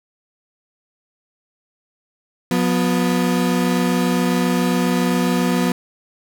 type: tone pair together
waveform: 35% pulse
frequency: 179.2 / 246.6 Hz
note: F3 / B3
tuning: +45 / -2 cents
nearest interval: tritone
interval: 553 cents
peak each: -17 dBFS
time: 2.51-5.72 s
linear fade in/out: 2 ms
effects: none